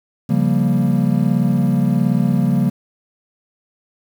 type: chord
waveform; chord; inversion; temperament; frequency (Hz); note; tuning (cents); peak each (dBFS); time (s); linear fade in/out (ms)
triangle; G half-diminished seventh; second; equal; 138.59 / 174.61 / 196 / 233.1; Db3 / F3 / G3 / Bb3; 0 / 0 / 0 / 0; -17; 0.29-2.7; 10
effects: 7-bit